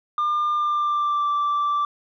sine tone with pitch glide, 1200 to 1168.5 Hz, D6 to D6, +37 to -9 cents, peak -17 dBFS, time 0.18-1.85 s, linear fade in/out 2 ms, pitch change -46 cents, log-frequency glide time 0.55-1.29 s, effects tanh soft clip ceiling -18 dBFS

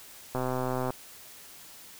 click train, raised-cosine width 1 ms, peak -17 dBFS, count 72, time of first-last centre 0.35-0.905 s, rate 128 Hz, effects white hiss -49 dBFS RMS until 1.99 s

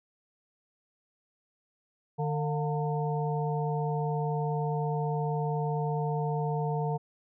harmonic tone with a mistuned harmonic, 150.8 Hz, D3, 46 cents sharp, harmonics 1 / 3 / 5 / 6, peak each -29 / -34 / -36 / -37 dBFS, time 2.18-6.98 s, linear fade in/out 20 ms, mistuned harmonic 5, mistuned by -96 cents, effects none

